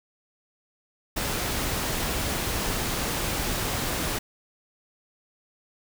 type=noise; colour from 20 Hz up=pink; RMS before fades=-28 dBFS; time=1.16-4.19 s; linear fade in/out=10 ms; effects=none